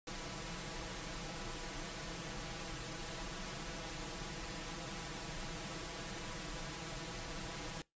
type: noise with comb filter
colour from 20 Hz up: pink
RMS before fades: -44 dBFS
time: 0.07-7.82 s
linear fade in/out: 2 ms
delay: 6.1 ms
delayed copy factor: +0.95
effects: noise-tail reverb RT60 0.2 s tail -23 dB re dry + resampled to 16000 Hz